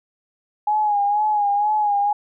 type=tone with vibrato; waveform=sine; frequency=830.6 Hz; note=G#5; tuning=in tune; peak=-16 dBFS; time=0.67-2.13 s; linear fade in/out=5 ms; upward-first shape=sine; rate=2.1 Hz; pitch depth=50 cents each way; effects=none